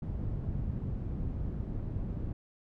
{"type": "low-pass noise", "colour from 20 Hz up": "white", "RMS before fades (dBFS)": -35, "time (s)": [0.02, 2.33], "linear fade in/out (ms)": 5, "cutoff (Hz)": 120, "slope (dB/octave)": 12, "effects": []}